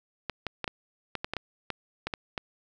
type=clicks; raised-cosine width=0.3 ms; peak=-15 dBFS; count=12; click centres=0.297 / 0.467 / 0.643 / 0.678 / 1.153 / 1.245 / 1.336 / 1.367 / 1.703 / 2.07 / 2.138 / 2.378 s; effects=none